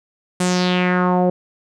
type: tone with low-pass filter sweep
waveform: sawtooth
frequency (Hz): 180.7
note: F#3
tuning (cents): -41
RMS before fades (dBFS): -17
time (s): 0.4-1.3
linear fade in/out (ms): 5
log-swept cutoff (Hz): 9100 to 550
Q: 3.2
effects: none

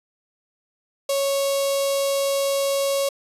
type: tone with notch filter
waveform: sawtooth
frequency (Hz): 553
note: C#5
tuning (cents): -4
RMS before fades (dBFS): -22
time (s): 1.09-3.09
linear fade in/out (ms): 5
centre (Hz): 1600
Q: 0.55
effects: resampled to 32000 Hz

